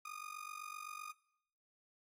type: tone with amplitude modulation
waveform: 30% pulse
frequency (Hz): 1229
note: D#6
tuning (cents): -22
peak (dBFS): -39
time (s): 0.05-1.12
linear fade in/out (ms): 5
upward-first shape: sine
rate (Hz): 47.8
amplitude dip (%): 85
effects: noise-tail reverb RT60 0.8 s tail -22 dB re dry + AAC 48 kbps